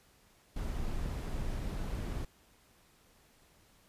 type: noise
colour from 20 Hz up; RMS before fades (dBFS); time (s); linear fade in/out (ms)
brown; -36; 0.56-2.25; 5
effects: pink hiss -65 dBFS RMS until 3.88 s + resampled to 32000 Hz